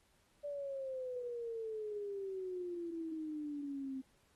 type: exponential sweep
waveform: sine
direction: down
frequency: 585 to 261.6 Hz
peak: -39 dBFS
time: 0.43-4.02 s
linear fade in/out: 20 ms
effects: pink hiss -73 dBFS RMS until 4.35 s + AAC 32 kbps